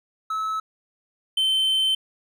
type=tone pair in turn; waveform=triangle; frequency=1298 / 3087 Hz; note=E6 / G7; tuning=-27 / -27 cents; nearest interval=octave + minor third; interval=1500 cents; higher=second; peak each=-22 / -17 dBFS; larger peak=second; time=0.3-0.6 / 1.37-1.95 s; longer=second; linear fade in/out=5 ms; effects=none